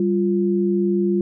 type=tone pair together; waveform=sine; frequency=195.98 / 349.2 Hz; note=G3 / F4; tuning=0 / 0 cents; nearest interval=minor seventh; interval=1000 cents; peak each=-19 dBFS; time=0-1.21 s; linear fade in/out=2 ms; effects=none